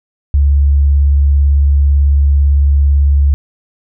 sine tone with vibrato, 70.7 Hz, C#2, 35 cents sharp, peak -6 dBFS, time 0.34-3.34 s, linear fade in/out 0 ms, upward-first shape triangle, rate 18 Hz, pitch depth 27 cents each way, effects none

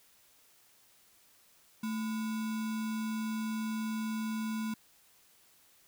sine tone with sample-and-hold, 220 Hz, A3, in tune, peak -32 dBFS, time 1.83-4.74 s, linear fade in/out 5 ms, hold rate 1225 Hz, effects white hiss -64 dBFS RMS until 5.87 s

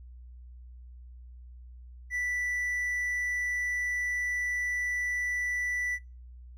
triangle tone, 1971 Hz, B6, 4 cents flat, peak -27 dBFS, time 2.1-5.99 s, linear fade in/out 50 ms, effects noise-tail reverb RT60 0.3 s tail -22 dB re dry + added 61 Hz sine -45 dBFS peak until 6.57 s

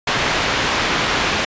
white low-pass noise, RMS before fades -19 dBFS, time 0.07-1.45 s, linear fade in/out 5 ms, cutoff 2800 Hz, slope 12 dB/octave, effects resampled to 16000 Hz

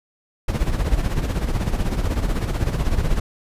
brown noise with tremolo, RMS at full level -18 dBFS, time 0.48-3.2 s, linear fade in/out 5 ms, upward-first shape sine, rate 16 Hz, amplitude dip 65%, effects resampled to 32000 Hz

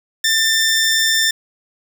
15% pulse tone, 1787 Hz, A6, 26 cents sharp, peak -7 dBFS, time 0.24-1.31 s, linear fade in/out 5 ms, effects 7-bit

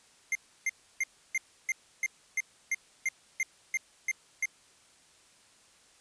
square tone bursts, 2102 Hz, C7, 7 cents sharp, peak -27 dBFS, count 13, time 0.32-4.456 s, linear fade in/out 2 ms, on 32 ms, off 310 ms, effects white hiss -61 dBFS RMS until 6 s + resampled to 22050 Hz

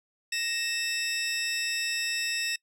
20% pulse tone pair together, 1864.6 / 2637 Hz, A#6 / E7, 0 / 0 cents, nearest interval tritone, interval 600 cents, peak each -27 / -25 dBFS, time 0.32-2.56 s, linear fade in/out 5 ms, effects noise-tail reverb RT60 0.1 s tail -25 dB re dry + low-pass 12000 Hz 12 dB/octave

